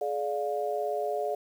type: chord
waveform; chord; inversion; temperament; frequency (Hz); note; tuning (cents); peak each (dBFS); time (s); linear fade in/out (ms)
sine; D diminished; second; just; 422.9 / 587.3 / 704.8; Ab4 / D5 / F5; +31 / 0 / +16; -32; 0.01-1.35; 5
effects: 9-bit